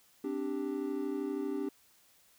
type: chord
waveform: triangle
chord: C suspended second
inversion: none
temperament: just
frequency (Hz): 261.6 / 294.3 / 392.4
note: C4 / D4 / G4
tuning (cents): 0 / +4 / +2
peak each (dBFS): -37 / -34 / -35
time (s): 0.24-1.69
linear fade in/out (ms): 5
effects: white hiss -65 dBFS RMS until 2.38 s